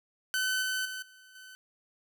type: tone with level steps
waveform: sawtooth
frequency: 1518 Hz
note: F#6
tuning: 44 cents sharp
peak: -24 / -26 / -33 / -50 / -44 dBFS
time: 0.34-1.55 s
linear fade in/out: 0 ms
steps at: 0.62 / 0.85 / 1.02 / 1.35 s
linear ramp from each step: 5 ms
effects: none